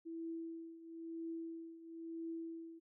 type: tone with tremolo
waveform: sine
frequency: 329.6 Hz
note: E4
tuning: in tune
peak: -40 dBFS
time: 0.05-2.8 s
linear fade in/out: 20 ms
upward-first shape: triangle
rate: 1 Hz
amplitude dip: 80%
effects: none